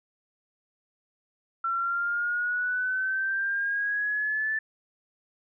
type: exponential sweep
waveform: sine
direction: up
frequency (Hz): 1349 to 1760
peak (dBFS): -25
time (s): 1.64-4.59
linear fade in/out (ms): 5
effects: none